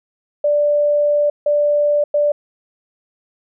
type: tone bursts at uneven times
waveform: sine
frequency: 587.3 Hz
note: D5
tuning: in tune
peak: -12 dBFS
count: 3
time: 0.44-1.3 / 1.46-2.04 / 2.14-2.32 s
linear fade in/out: 5 ms
effects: none